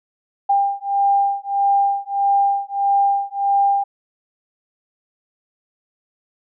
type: beating tone pair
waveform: sine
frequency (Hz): 797 / 798.6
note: G5 / G5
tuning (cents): +28 / +32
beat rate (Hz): 1.6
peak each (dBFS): -18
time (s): 0.49-3.84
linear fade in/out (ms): 10
effects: none